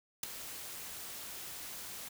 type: noise with ADSR envelope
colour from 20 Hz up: white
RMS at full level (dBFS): -31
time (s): 0.23-2.09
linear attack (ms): 5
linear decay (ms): 5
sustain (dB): -14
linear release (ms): 12
effects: none